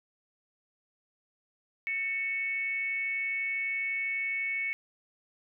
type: tone with frequency modulation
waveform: sine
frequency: 2217 Hz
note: C#7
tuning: in tune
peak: -29 dBFS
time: 1.87-4.73 s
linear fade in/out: 0 ms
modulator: 406 Hz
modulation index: 0.38
effects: none